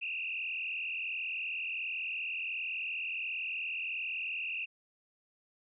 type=tone with frequency modulation; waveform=sine; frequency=2632 Hz; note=E7; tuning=3 cents flat; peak=-34 dBFS; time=0.01-4.66 s; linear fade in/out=20 ms; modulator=41.4 Hz; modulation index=3.7; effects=none